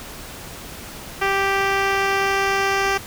10% pulse tone with low-pass filter sweep, 392 Hz, G4, in tune, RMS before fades -20 dBFS, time 1.21-2.98 s, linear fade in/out 10 ms, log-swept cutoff 3300 to 5000 Hz, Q 1, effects pink hiss -36 dBFS RMS until 3.06 s

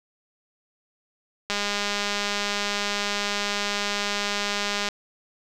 click train, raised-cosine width 0.2 ms, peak -9 dBFS, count 692, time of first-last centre 1.5-4.887 s, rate 204 Hz, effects none

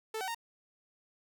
sawtooth tone with pitch steps, 440.1 / 759 / 925 Hz, A4 / F#5 / A#5, 0 / +44 / -14 cents, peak -31 dBFS, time 0.14-0.347 s, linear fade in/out 5 ms, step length 69 ms, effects none

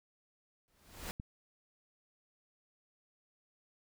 pink noise with exponential growth, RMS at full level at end -39 dBFS, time 0.68-1.11 s, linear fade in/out 0 ms, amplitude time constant 93 ms
click, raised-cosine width 5 ms, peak -30 dBFS, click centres 1.199 s
effects none

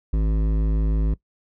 sine tone with hard clipping, 53.2 Hz, G#1, 42 cents sharp, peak -20 dBFS, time 0.13-1.14 s, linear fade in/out 5 ms, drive 13 dB, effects noise-tail reverb RT60 0.1 s tail -19 dB re dry

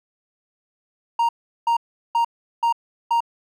triangle tone bursts, 932.3 Hz, A#5, in tune, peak -14 dBFS, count 5, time 1.19-3.205 s, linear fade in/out 5 ms, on 99 ms, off 380 ms, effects none

